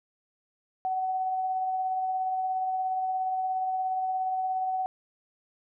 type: tone with tremolo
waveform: sine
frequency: 751 Hz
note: F#5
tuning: 26 cents sharp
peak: -25 dBFS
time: 0.85-4.86 s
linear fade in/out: 0 ms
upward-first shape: sine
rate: 17 Hz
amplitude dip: 25%
effects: none